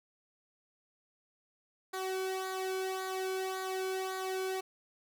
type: tone with flanger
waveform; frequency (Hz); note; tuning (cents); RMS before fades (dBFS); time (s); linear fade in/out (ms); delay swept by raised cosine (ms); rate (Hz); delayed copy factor
sawtooth; 377.5; F#4; +35; -36; 1.93-4.61; 10; 0.35 to 1.09; 1.8; -0.7
effects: none